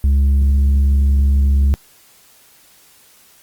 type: tone with tanh clipping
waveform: sine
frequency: 69.3 Hz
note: C#2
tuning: in tune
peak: -11 dBFS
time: 0.04-1.74 s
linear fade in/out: 0 ms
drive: 4 dB
effects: white hiss -49 dBFS RMS until 3.42 s + Opus 32 kbps